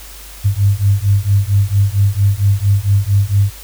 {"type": "beating tone pair", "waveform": "sine", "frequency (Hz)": [98, 102.4], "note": ["G2", "G#2"], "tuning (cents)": [0, -24], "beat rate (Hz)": 4.4, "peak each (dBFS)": -13, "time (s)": [0.44, 3.51], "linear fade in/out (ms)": 20, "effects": ["added 50 Hz sine -35 dBFS peak until 3.63 s", "white hiss -36 dBFS RMS until 3.63 s"]}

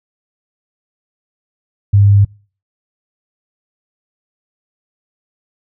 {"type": "tone", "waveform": "sine", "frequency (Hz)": 100.8, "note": "G2", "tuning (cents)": 49, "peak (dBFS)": -5, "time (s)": [1.93, 2.25], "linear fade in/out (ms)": 10, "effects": ["noise-tail reverb RT60 0.4 s tail -26 dB re dry"]}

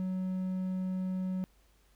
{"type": "tone", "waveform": "triangle", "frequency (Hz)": 186, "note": "F#3", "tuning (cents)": 9, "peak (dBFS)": -29, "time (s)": [0, 1.44], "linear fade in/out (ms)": 0, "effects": ["added 50 Hz sine -64 dBFS peak until 1.95 s", "pink hiss -69 dBFS RMS until 1.95 s"]}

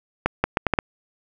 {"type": "accelerating click train", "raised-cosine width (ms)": 0.5, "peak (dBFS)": -3, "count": 6, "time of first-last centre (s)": [0.26, 0.788], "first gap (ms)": 180, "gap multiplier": 0.73, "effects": []}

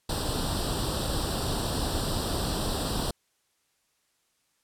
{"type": "noise with comb filter", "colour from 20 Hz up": "pink", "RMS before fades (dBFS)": -29, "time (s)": [0.09, 3.11], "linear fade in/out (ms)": 5, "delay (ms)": 0.23, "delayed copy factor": 0.85, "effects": ["white hiss -72 dBFS RMS until 4.63 s", "low-pass 11000 Hz 12 dB/octave"]}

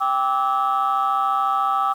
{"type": "tone cluster", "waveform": "sine", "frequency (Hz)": [787, 1163, 1297], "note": ["G5", "D6", "E6"], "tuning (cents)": [7, -17, -28], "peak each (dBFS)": -21, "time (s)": [0, 1.94], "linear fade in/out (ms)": 20, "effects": ["tanh soft clip ceiling -12 dBFS", "8-bit"]}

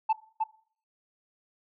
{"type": "tone with echo", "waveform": "sine", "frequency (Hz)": 880, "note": "A5", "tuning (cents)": 0, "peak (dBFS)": -18, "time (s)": [0.09, 0.13], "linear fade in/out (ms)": 10, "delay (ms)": 310, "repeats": 1, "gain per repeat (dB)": -5, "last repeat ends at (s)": 0.44, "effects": ["noise-tail reverb RT60 0.5 s tail -20 dB re dry", "tanh soft clip ceiling -20 dBFS"]}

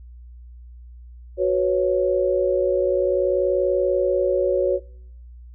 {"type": "chord", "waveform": "sine", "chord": "F# suspended fourth", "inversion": "none", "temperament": "equal", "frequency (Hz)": [370, 493.9, 554.4], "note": ["F#4", "B4", "C#5"], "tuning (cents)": [0, 0, 0], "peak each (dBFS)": [-21, -24, -20], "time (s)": [1.37, 4.8], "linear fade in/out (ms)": 50, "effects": ["noise-tail reverb RT60 0.8 s tail -25 dB re dry", "added 60 Hz sine -39 dBFS peak until 5.54 s"]}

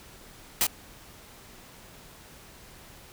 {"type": "noise with echo", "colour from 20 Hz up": "white", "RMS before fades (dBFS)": -23, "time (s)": [0.61, 0.64], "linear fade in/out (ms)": 0, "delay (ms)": 27, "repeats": 1, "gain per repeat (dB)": -3, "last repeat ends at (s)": 0.667, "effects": ["pink hiss -50 dBFS RMS until 3.12 s"]}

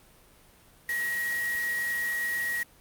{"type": "tone in noise", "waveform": "sine", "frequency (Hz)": 1900, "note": "A#6", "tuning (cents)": 33, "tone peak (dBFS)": -27, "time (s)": [0.89, 2.63], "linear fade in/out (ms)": 2, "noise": "white", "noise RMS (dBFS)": -39, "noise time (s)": [0.89, 2.63], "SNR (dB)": 9, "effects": ["pink hiss -57 dBFS RMS until 2.8 s", "Opus 32 kbps"]}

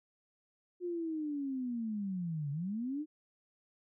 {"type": "linear two-way sweep", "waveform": "sine", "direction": "down then up", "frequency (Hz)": [360, 138.59, 314.6], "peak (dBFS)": -34, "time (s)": [0.8, 3.06], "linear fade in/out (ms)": 50, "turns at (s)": 2.51, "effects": []}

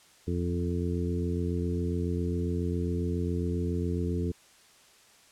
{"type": "harmonic tone with a mistuned harmonic", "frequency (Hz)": 87.31, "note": "F2", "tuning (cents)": 0, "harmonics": [1, 2, 3, 4, 5], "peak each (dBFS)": [-30, -33, -35, -36, -37], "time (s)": [0.27, 4.32], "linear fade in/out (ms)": 10, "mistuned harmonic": 1, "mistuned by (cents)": -33, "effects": ["white hiss -58 dBFS RMS until 5.31 s", "low-pass 9000 Hz 12 dB/octave"]}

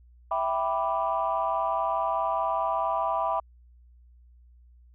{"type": "chord", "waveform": "sine", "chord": "E minor seventh", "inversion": "none", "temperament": "equal", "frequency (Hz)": [659.3, 784, 987.8, 1174.7], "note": ["E5", "G5", "B5", "D6"], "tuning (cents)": [0, 0, 0, 0], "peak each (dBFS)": [-29, -30, -28, -31], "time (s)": [0.31, 3.4], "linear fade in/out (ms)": 5, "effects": ["tanh soft clip ceiling -15 dBFS", "added 60 Hz sine -52 dBFS peak until 4.94 s"]}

